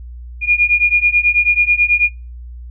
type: beating tone pair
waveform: sine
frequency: 2425 / 2434.2 Hz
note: D#7 / D#7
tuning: -45 / -39 cents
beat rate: 9.2 Hz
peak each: -14 / -13 dBFS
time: 0.41-2.1 s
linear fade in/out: 50 ms
effects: noise-tail reverb RT60 0.3 s tail -25 dB re dry + added 60 Hz sine -29 dBFS peak until 2.7 s